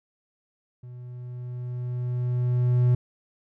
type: tone with level ramp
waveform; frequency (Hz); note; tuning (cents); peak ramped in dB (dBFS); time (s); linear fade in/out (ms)
triangle; 123.47; B2; 0; -37 to -14; 0.83-2.95; 5
effects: none